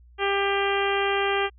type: harmonic tone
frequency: 397.2 Hz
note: G4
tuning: 23 cents sharp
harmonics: 1 / 2 / 3 / 4 / 5 / 6 / 7 / 8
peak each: -25 / -28 / -30 / -31 / -32 / -33 / -33 / -34 dBFS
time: 0.18-1.5 s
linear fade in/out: 50 ms
effects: added 60 Hz sine -49 dBFS peak until 1.58 s